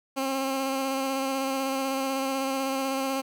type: tone with vibrato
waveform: 15% pulse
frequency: 268.3 Hz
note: C4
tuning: 44 cents sharp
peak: -20 dBFS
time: 0.16-3.22 s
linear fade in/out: 20 ms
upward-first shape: square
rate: 16 Hz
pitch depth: 16 cents each way
effects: none